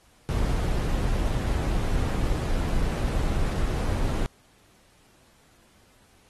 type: noise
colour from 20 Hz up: brown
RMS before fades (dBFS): -25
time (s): 0.29-4.26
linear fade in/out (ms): 0
effects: pink hiss -60 dBFS RMS until 6.29 s + AAC 32 kbps